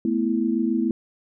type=chord; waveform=sine; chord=A suspended second; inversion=none; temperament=equal; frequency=220 / 246.9 / 329.6 Hz; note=A3 / B3 / E4; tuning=0 / 0 / 0 cents; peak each=-24 dBFS; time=0.05-0.91 s; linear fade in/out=2 ms; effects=none